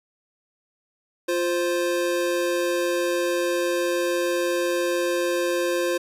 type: tone pair together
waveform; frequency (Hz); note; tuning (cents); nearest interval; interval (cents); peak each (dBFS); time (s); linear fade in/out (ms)
square; 349.5 / 523.3; F4 / C5; +1 / 0; perfect fifth; 699; -25; 1.28-5.98; 10
effects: resampled to 32000 Hz